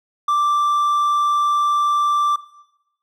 triangle tone, 1174.7 Hz, D6, in tune, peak -13 dBFS, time 0.28-2.36 s, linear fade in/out 5 ms, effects noise-tail reverb RT60 0.9 s tail -17 dB re dry

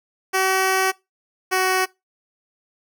10% pulse tone pair in turn, 379.5 / 373.8 Hz, F#4 / F#4, +44 / +18 cents, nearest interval unison, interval 26 cents, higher first, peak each -9 dBFS, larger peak neither, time 0.33-0.92 / 1.51-1.86 s, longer first, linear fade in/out 20 ms, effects noise-tail reverb RT60 0.2 s tail -21 dB re dry

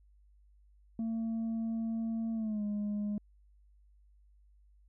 sine tone with pitch glide, 225.9 to 207.2 Hz, A3 to G#3, +46 to -4 cents, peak -29 dBFS, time 0.99-3.18 s, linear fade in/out 2 ms, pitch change -150 cents, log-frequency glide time 2.34-2.63 s, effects tanh soft clip ceiling -31 dBFS + added 50 Hz sine -60 dBFS peak until 4.88 s

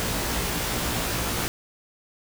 pink noise with comb filter, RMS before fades -27 dBFS, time 0-1.48 s, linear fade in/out 0 ms, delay 17 ms, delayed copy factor +1, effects none

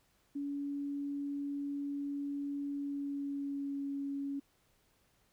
sine tone with pitch glide, 283.7 to 279.3 Hz, C#4 to C#4, +40 to +13 cents, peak -35 dBFS, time 0.35-4.4 s, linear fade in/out 10 ms, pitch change -27 cents, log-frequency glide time 2.71-3.85 s, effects pink hiss -72 dBFS RMS until 5.32 s

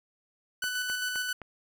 sawtooth tone with tremolo, 1494 Hz, F#6, 16 cents sharp, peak -25 dBFS, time 0.62-1.33 s, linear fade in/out 5 ms, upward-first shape square, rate 7.5 Hz, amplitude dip 30%
click train, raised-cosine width 0.5 ms, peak -27 dBFS, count 4, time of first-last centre 0.64-1.417 s, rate 3.86 Hz
effects none

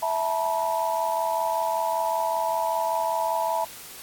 sine chord, E suspended fourth, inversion none, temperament equal with one note detuned, 659.3 / 880 / 965.2 Hz, E5 / A5 / B5, 0 / 0 / -40 cents, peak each -27 dBFS, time 0.02-3.65 s, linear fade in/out 10 ms, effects white hiss -42 dBFS RMS until 4.02 s + AAC 64 kbps

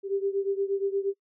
sine beating tone pair, 392 / 400.5 Hz, G4 / G4, 0 / +37 cents, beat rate 8.5 Hz, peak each -27 / -30 dBFS, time 0.03-1.14 s, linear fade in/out 50 ms, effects noise-tail reverb RT60 0.1 s tail -22 dB re dry

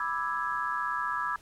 sine chord, E dominant seventh, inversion second, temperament equal with one note detuned, 987.8 / 1182.8 / 1318.5 / 1661.2 Hz, B5 / D6 / E6 / G#6, 0 / +12 / 0 / 0 cents, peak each -34 dBFS, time 0-1.36 s, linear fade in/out 2 ms, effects pink hiss -57 dBFS RMS until 1.41 s + low-pass 12000 Hz 12 dB/octave

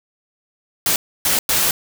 white noise bursts at uneven times, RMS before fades -17 dBFS, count 3, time 0.86-0.96 / 1.25-1.39 / 1.49-1.71 s, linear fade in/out 2 ms, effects none

